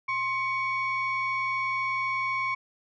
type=tone pair together; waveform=sine; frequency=1058 / 2242 Hz; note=C6 / C#7; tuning=+19 / +19 cents; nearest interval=octave + minor second; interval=1300 cents; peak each=-27 / -27 dBFS; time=0.08-2.55 s; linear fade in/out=10 ms; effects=tanh soft clip ceiling -22 dBFS

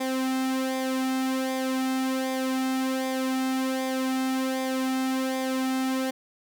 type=tone with flanger; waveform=sawtooth; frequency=261.6 Hz; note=C4; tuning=in tune; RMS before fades=-27 dBFS; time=0-6.11 s; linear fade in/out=10 ms; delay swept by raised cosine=0.7 to 2.1 ms; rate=1.3 Hz; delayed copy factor=-0.65; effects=none

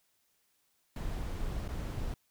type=noise with dropouts; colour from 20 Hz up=brown; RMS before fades=-36 dBFS; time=0.96-2.14 s; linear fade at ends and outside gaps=2 ms; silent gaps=1.679-1.688 s; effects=white hiss -74 dBFS RMS until 2.3 s

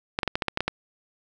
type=clicks; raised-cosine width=0.3 ms; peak=-8 dBFS; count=9; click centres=0.189 / 0.232 / 0.277 / 0.355 / 0.422 / 0.483 / 0.574 / 0.606 / 0.68 s; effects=none

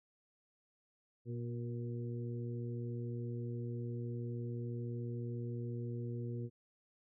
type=harmonic tone with a mistuned harmonic; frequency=119.6 Hz; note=A#2; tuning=45 cents sharp; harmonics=1 / 2 / 3 / 4; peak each=-39 / -46 / -47 / -51 dBFS; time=1.25-6.5 s; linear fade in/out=50 ms; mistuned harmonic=4; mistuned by=-21 cents; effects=none

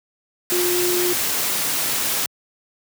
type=tone in noise; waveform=sine; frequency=355.7 Hz; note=F4; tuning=32 cents sharp; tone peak=-20 dBFS; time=0.52-1.13 s; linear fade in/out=0 ms; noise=white; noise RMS=-22 dBFS; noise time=0.5-2.26 s; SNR=-1 dB; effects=high-pass 100 Hz 12 dB/octave

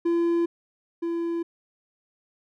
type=tone pair in turn; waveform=triangle; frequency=339.7 / 337.4 Hz; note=F4 / E4; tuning=-48 / +40 cents; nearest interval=unison; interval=12 cents; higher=first; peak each=-18 / -23 dBFS; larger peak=first; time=0.05-0.46 / 1.02-1.43 s; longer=neither; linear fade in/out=10 ms; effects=none

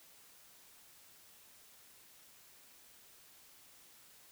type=silence; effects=white hiss -61 dBFS RMS until 4.31 s

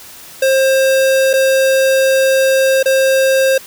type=tone with dropouts; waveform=square; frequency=532 Hz; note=C5; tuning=29 cents sharp; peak=-10 dBFS; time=0.42-3.58 s; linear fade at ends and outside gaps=5 ms; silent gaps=1.332-1.336 / 2.829-2.857 s; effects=white hiss -36 dBFS RMS until 3.66 s

